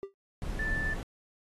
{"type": "tone with exponential decay", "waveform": "triangle", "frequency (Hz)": 394, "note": "G4", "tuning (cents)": 9, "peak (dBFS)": -29, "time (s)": [0.03, 0.14], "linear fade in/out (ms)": 0, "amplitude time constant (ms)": 22}
{"type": "noise", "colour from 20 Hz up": "brown", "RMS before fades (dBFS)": -34, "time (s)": [0.42, 1.03], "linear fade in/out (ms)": 0}
{"type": "tone", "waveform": "sine", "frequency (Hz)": 1760, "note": "A6", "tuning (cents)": 0, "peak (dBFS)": -31, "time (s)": [0.59, 0.94], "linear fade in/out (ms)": 5}
{"effects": ["AAC 32 kbps"]}